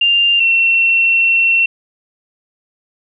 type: tone pair in turn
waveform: sine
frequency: 2794 / 2713 Hz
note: F7 / E7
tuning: 0 / +49 cents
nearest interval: minor second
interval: 51 cents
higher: first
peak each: -9 dBFS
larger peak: neither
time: 0.01-0.4 / 0.4-1.66 s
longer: second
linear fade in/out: 5 ms
effects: none